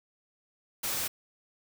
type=noise; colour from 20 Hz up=white; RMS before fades=-32 dBFS; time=0.83-1.08 s; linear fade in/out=10 ms; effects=none